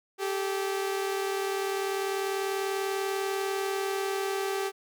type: tone pair together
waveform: sawtooth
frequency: 389.8 / 430 Hz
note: G4 / A4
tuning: -10 / -40 cents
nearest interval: major second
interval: 170 cents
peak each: -25 / -32 dBFS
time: 0.18-4.72 s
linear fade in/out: 50 ms
effects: none